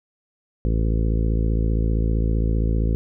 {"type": "harmonic tone", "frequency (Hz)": 55.3, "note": "A1", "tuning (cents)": 9, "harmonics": [1, 2, 3, 4, 5, 6, 7, 8, 9], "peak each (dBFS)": [-19, -25, -29, -31, -33, -35, -36, -37, -38], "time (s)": [0.65, 2.95], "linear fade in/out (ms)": 0, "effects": []}